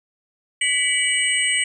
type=tone cluster; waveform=sine; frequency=1981 / 2284 / 2939 / 8230 Hz; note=B6 / D7 / F#7 / C9; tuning=+5 / -49 / -12 / -30 cents; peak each=-23 dBFS; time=0.61-1.64 s; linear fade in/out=5 ms; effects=none